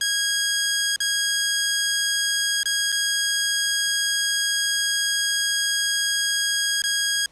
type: tone with dropouts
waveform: 10% pulse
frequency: 1641 Hz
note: G#6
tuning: 21 cents flat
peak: -11 dBFS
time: 0.01-7.26 s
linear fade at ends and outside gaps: 2 ms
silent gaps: 0.961-1.003 / 2.632-2.656 / 2.92-2.924 / 6.82-6.838 s
effects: pink hiss -56 dBFS RMS until 7.31 s + low-pass 9000 Hz 12 dB/octave